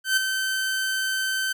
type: tone with ADSR envelope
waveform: sawtooth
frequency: 1541 Hz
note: G6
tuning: 30 cents flat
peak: -13 dBFS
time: 0.04-1.53 s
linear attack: 130 ms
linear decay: 9 ms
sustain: -7 dB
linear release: 11 ms
effects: none